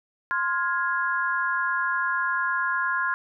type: chord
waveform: sine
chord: F minor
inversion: second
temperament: equal with one note detuned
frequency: 1046.5 / 1409.9 / 1661.2 Hz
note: C6 / F6 / Ab6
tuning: 0 / +16 / 0 cents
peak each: -27 dBFS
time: 0.31-3.14 s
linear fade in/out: 0 ms
effects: none